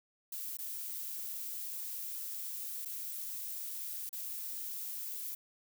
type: noise with dropouts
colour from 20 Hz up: violet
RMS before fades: -41 dBFS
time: 0.32-5.35 s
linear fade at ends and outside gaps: 5 ms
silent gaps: 0.571-0.587 / 2.85-2.856 / 4.093-4.128 s
effects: none